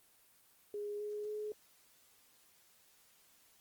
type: tone with pitch steps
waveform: sine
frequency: 413.6 / 418.6 / 423.8 Hz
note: G#4 / G#4 / G#4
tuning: -7 / +14 / +35 cents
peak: -38 dBFS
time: 0.74-1.52 s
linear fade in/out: 2 ms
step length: 260 ms
effects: white hiss -67 dBFS RMS until 3.6 s + Opus 24 kbps